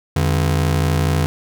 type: ring-modulated tone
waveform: 40% pulse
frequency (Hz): 116.54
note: A#2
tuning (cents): 0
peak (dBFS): -11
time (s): 0.16-1.26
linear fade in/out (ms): 0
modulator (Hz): 32.1
effects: none